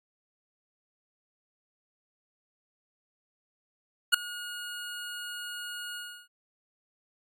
25% pulse tone with ADSR envelope, 1440 Hz, F#6, 47 cents flat, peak -11 dBFS, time 4.12-6.28 s, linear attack 22 ms, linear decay 4 ms, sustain -22 dB, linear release 320 ms, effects AAC 64 kbps

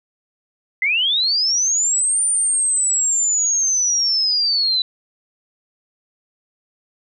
sine linear two-way sweep, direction up then down, 2000 to 9180 to 3947 Hz, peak -15 dBFS, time 0.82-4.82 s, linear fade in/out 2 ms, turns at 2.24 s, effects none

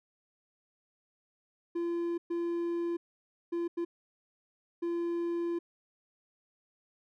triangle tone bursts at uneven times, 341.9 Hz, F4, 37 cents flat, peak -28 dBFS, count 5, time 1.75-2.18 / 2.3-2.97 / 3.52-3.68 / 3.77-3.85 / 4.82-5.59 s, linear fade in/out 10 ms, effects none

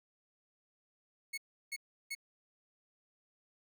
sawtooth tone bursts, 2197 Hz, C#7, 16 cents flat, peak -34 dBFS, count 3, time 1.33-2.151 s, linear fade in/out 10 ms, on 47 ms, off 340 ms, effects none

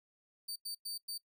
sawtooth tone bursts at uneven times, 4601 Hz, D8, 36 cents flat, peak -36 dBFS, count 4, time 0.48-0.56 / 0.65-0.75 / 0.85-0.98 / 1.08-1.18 s, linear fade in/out 10 ms, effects noise-tail reverb RT60 0.1 s tail -20 dB re dry

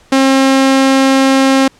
sawtooth tone, 268.1 Hz, C4, 42 cents sharp, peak -3 dBFS, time 0.12-1.68 s, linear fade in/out 5 ms, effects pink hiss -47 dBFS RMS until 1.79 s + low-pass 8000 Hz 12 dB/octave

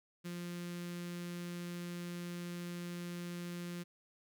sawtooth tone with notch filter, 174.61 Hz, F3, in tune, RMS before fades -43 dBFS, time 0.24-3.84 s, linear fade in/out 20 ms, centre 760 Hz, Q 0.78, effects none

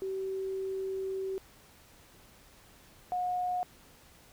sine tone pair in turn, 383.2 / 723.4 Hz, G4 / F#5, -39 / -39 cents, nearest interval major seventh, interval 1100 cents, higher second, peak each -32 / -29 dBFS, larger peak second, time 0.02-1.38 / 3.12-3.63 s, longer first, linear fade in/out 0 ms, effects pink hiss -58 dBFS RMS until 4.32 s

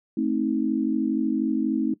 sine chord, A diminished, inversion none, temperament just, 220 / 264 / 316.8 Hz, A3 / C4 / Eb4, 0 / +16 / +31 cents, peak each -26 / -25 / -25 dBFS, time 0.17-1.94 s, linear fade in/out 5 ms, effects noise-tail reverb RT60 0.1 s tail -17 dB re dry

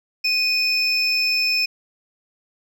triangle tone pair together, 2489 / 5274 Hz, D#7 / E8, 0 / 0 cents, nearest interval octave + minor second, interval 1300 cents, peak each -19 dBFS, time 0.24-1.66 s, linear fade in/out 10 ms, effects none

